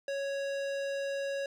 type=tone with hard clipping; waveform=sine; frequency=554.4 Hz; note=C#5; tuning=in tune; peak=-34 dBFS; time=0.08-1.46 s; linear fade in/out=2 ms; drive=17 dB; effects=none